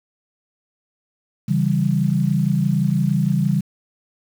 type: chord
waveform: sine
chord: C# diminished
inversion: none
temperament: equal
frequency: 138.59 / 164.81 / 196 Hz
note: C#3 / E3 / G3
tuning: 0 / 0 / 0 cents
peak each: -20 dBFS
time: 1.48-3.61 s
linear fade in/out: 10 ms
effects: 7-bit